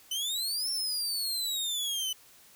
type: exponential two-way sweep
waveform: sawtooth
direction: up then down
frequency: 2992 to 5430 to 2992 Hz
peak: -27 dBFS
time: 0.11-2.13 s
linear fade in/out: 5 ms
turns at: 0.7 s
effects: white hiss -57 dBFS RMS until 2.55 s